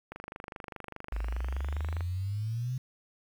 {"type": "click train", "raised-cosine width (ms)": 0.5, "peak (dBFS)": -25, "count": 48, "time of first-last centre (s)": [0.12, 2.008], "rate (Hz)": 24.9}
{"type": "exponential sweep", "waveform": "sine", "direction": "up", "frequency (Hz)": [51.7, 130.81], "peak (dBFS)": -30, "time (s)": [1.12, 2.78], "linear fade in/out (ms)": 5}
{"effects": ["9-bit"]}